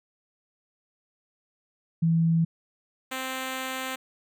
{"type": "tone pair in turn", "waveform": ["sine", "5% pulse"], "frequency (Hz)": [164.81, 261], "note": ["E3", "C4"], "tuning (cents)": [0, -4], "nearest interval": "minor sixth", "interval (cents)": 796, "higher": "second", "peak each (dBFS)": -19, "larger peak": "neither", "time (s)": [[2.02, 2.45], [3.11, 3.96]], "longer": "second", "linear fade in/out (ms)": 10, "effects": []}